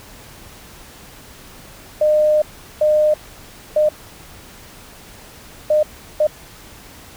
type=tone bursts at uneven times; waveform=sine; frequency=608 Hz; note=D#5; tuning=40 cents flat; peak=-11 dBFS; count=5; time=2.01-2.42 / 2.81-3.14 / 3.76-3.89 / 5.7-5.83 / 6.2-6.27 s; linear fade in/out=5 ms; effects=pink hiss -41 dBFS RMS until 7.16 s